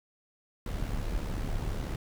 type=noise with amplitude modulation; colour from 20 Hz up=brown; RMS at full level=-30 dBFS; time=0.66-1.96 s; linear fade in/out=2 ms; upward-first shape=sine; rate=73.9 Hz; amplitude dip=55%; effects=none